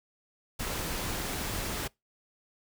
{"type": "noise", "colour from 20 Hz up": "pink", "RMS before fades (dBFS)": -34, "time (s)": [0.59, 1.88], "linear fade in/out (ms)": 10, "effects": ["noise-tail reverb RT60 0.2 s tail -25 dB re dry"]}